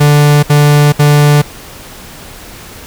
45% pulse tone bursts, 146.83 Hz, D3, in tune, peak -4 dBFS, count 3, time 0-1.42 s, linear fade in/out 10 ms, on 430 ms, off 65 ms, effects pink hiss -31 dBFS RMS until 2.86 s

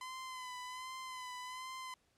sawtooth tone with vibrato, 1018 Hz, C6, 48 cents flat, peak -40 dBFS, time 0.01-1.94 s, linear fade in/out 2 ms, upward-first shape sine, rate 1.3 Hz, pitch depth 37 cents each way, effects pink hiss -75 dBFS RMS until 2.17 s + low-pass 10000 Hz 12 dB/octave

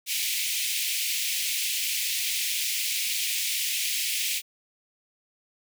pink high-pass noise, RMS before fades -28 dBFS, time 0.06-4.42 s, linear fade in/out 50 ms, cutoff 2200 Hz, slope 48 dB/octave, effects none

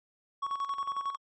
triangle tone with tremolo, 1112 Hz, C#6, 5 cents sharp, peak -27 dBFS, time 0.42-1.16 s, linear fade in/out 10 ms, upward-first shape square, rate 11 Hz, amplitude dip 65%, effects MP3 32 kbps

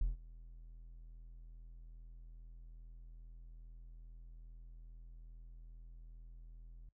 triangle tone with ADSR envelope, 41.2 Hz, E1, in tune, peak -26 dBFS, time 0.01-6.89 s, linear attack 3 ms, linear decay 150 ms, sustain -23 dB, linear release 4 ms, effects noise-tail reverb RT60 0.1 s tail -21 dB re dry + tanh soft clip ceiling -26 dBFS

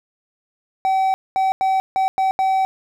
triangle tone bursts at uneven times, 765 Hz, G5, 42 cents flat, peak -13 dBFS, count 6, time 0.85-1.14 / 1.36-1.52 / 1.61-1.8 / 1.96-2.08 / 2.18-2.31 / 2.39-2.65 s, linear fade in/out 0 ms, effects none

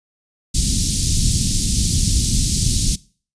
pink band-stop noise, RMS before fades -17 dBFS, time 0.54-2.96 s, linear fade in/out 10 ms, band 220 to 4300 Hz, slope 24 dB/octave, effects noise-tail reverb RT60 0.4 s tail -21 dB re dry + resampled to 22050 Hz

